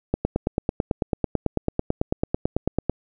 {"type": "click train", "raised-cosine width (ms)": 2, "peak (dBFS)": -7, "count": 26, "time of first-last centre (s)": [0.14, 2.896], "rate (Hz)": 9.07, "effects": []}